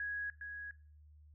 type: tone with echo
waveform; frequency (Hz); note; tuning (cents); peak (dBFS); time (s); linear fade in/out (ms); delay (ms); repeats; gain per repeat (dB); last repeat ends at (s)
sine; 1661.2; G#6; 0; -36; 0-0.3; 2; 410; 1; -6; 0.71
effects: noise-tail reverb RT60 0.4 s tail -19 dB re dry + added 75 Hz sine -57 dBFS peak until 1.34 s